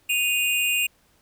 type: tone pair together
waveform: square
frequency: 2489 / 2794 Hz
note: D#7 / F7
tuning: 0 / 0 cents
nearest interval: major second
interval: 200 cents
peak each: -24 dBFS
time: 0.09-0.87 s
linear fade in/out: 10 ms
effects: pink hiss -62 dBFS RMS until 1.21 s